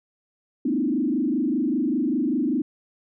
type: tone with frequency modulation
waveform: sine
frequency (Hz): 277.2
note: C#4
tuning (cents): 0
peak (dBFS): -20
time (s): 0.65-2.62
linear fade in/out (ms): 5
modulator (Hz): 25.1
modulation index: 2
effects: none